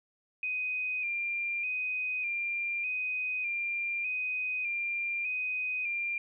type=tone with vibrato; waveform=sine; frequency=2444 Hz; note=D#7; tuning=32 cents flat; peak=-30 dBFS; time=0.43-6.18 s; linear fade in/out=2 ms; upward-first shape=square; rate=0.83 Hz; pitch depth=41 cents each way; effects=none